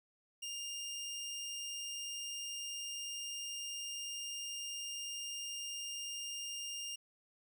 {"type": "tone", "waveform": "20% pulse", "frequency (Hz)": 2809, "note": "F7", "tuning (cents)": 9, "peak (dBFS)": -36, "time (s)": [0.42, 6.96], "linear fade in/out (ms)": 10, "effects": ["12-bit"]}